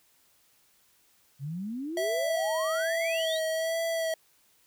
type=exponential sweep; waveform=sine; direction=up; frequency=130.81 to 4095 Hz; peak=-32 dBFS; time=1.39-3.4 s; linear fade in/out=50 ms
type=tone with vibrato; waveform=square; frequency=650 Hz; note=E5; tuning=24 cents flat; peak=-28 dBFS; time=1.97-4.14 s; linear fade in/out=2 ms; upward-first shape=sine; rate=1.2 Hz; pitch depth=32 cents each way
effects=white hiss -65 dBFS RMS until 4.66 s